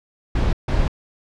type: noise bursts at uneven times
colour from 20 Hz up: brown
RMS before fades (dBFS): -18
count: 2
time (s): 0.35-0.53 / 0.68-0.88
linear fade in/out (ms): 5
effects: low-pass 5000 Hz 12 dB/octave